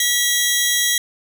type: tone pair together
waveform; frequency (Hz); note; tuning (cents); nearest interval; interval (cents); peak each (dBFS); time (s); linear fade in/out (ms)
15% pulse; 1943 / 3268; B6 / G#7; -29 / -29; major sixth; 900; -12; 0-0.98; 2
effects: none